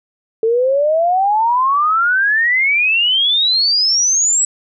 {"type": "exponential sweep", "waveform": "sine", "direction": "up", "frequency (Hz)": [440, 7902], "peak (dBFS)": -11, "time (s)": [0.43, 4.45], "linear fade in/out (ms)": 2, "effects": []}